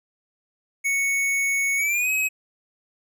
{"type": "tone with pitch glide", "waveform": "square", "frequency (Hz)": [2217, 2547], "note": ["C#7", "D#7"], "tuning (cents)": [0, 40], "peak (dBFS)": -21, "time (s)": [0.84, 2.29], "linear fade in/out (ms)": 20, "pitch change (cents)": 240, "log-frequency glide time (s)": [1.77, 2.1], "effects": []}